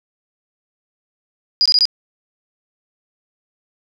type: tone bursts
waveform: sine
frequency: 4894 Hz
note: D#8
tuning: 29 cents flat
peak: -10 dBFS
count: 4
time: 1.61-1.854 s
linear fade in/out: 0 ms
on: 46 ms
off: 20 ms
effects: none